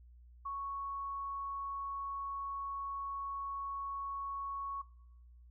sine tone, 1108.7 Hz, C#6, in tune, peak -37 dBFS, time 0.45-4.82 s, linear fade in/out 10 ms, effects noise-tail reverb RT60 0.9 s tail -21 dB re dry + added 60 Hz sine -55 dBFS peak until 5.5 s

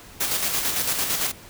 white noise with tremolo, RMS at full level -23 dBFS, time 0.2-1.32 s, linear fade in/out 10 ms, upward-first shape square, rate 8.9 Hz, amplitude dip 40%, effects pink hiss -45 dBFS RMS until 1.49 s

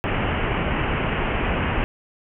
pink low-pass noise, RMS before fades -23 dBFS, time 0.04-1.84 s, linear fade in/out 0 ms, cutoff 3000 Hz, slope 96 dB/octave, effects none

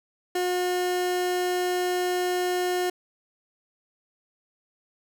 30% pulse tone, 360 Hz, F#4, 47 cents flat, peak -21 dBFS, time 0.35-2.9 s, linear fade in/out 5 ms, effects none

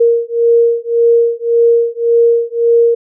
sine beating tone pair, 466.2 / 468 Hz, A#4 / A#4, 0 / +7 cents, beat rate 1.8 Hz, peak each -11 dBFS, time 0-2.95 s, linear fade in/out 10 ms, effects none

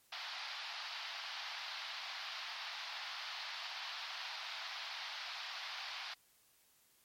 white band-pass noise, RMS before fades -45 dBFS, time 0.12-6.14 s, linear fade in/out 5 ms, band 700 to 4900 Hz, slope 48 dB/octave, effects white hiss -70 dBFS RMS until 7.04 s + MP3 64 kbps

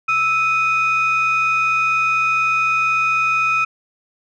sine tone pair together, 1313.2 / 2489 Hz, E6 / D#7, -7 / 0 cents, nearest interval major seventh, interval 1107 cents, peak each -16 dBFS, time 0.08-3.65 s, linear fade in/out 10 ms, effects tanh soft clip ceiling -10 dBFS

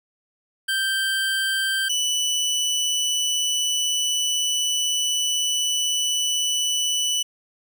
25% pulse tone pair in turn, 1568 / 2974 Hz, G6 / F#7, 0 / +8 cents, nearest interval major seventh, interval 1108 cents, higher second, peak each -17 dBFS, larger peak neither, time 0.68-1.89 / 1.89-7.23 s, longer second, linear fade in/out 10 ms, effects none

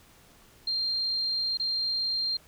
sine tone with dropouts, 4186 Hz, C8, in tune, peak -26 dBFS, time 0.67-2.37 s, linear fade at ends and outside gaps 5 ms, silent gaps 1.573-1.597 s, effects pink hiss -57 dBFS RMS until 2.47 s

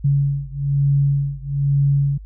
sine beating tone pair, 140 / 141.1 Hz, C#3 / C#3, +18 / +31 cents, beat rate 1.1 Hz, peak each -18 / -19 dBFS, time 0.04-2.18 s, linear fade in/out 10 ms, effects added 51 Hz sine -34 dBFS peak until 2.25 s

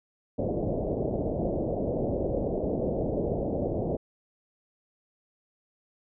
white low-pass noise, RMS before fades -29 dBFS, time 0.38-3.97 s, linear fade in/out 10 ms, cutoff 640 Hz, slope 48 dB/octave, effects none

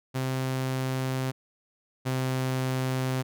sawtooth tone pair in turn, 130.81 / 129.98 Hz, C3 / C3, 0 / -11 cents, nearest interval unison, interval 11 cents, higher first, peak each -23 / -22 dBFS, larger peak second, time 0.14-1.32 / 2.05-3.23 s, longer neither, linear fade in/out 20 ms, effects none

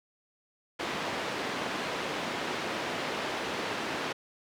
pink band-pass noise, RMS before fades -34 dBFS, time 0.79-4.13 s, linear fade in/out 10 ms, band 270 to 3500 Hz, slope 12 dB/octave, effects none

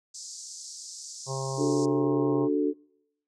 white band-pass noise, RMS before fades -42 dBFS, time 0.14-1.86 s, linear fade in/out 10 ms, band 4700 to 7800 Hz, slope 48 dB/octave
harmonic tone, 134.1 Hz, C3, 43 cents sharp, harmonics 1 / 3 / 4 / 5 / 6 / 7 / 8, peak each -32 / -37 / -38 / -42 / -42 / -40 / -40 dBFS, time 1.26-2.49 s, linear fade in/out 50 ms
sine chord, D major, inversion none, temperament equal, 293.7 / 370 / 440 Hz, D4 / F#4 / A4, 0 / 0 / 0 cents, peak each -25 / -29 / -28 dBFS, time 1.57-2.74 s, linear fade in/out 50 ms
effects noise-tail reverb RT60 0.8 s tail -26 dB re dry

